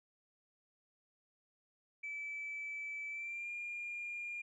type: tone with pitch glide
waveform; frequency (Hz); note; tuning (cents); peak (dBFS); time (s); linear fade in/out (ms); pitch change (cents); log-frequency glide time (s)
sine; 2310 to 2409; D7 to D7; -29 to +43; -39; 2.03-4.42; 10; +72; 3.09-3.51
effects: tanh soft clip ceiling -36 dBFS